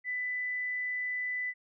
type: tone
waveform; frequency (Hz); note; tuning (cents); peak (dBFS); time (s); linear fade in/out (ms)
sine; 1994; B6; +16; -31; 0.04-1.54; 50
effects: none